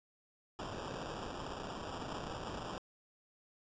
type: noise with sample-and-hold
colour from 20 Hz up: blue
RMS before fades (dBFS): -43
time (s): 0.59-2.78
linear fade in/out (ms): 0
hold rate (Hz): 2100
effects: resampled to 16000 Hz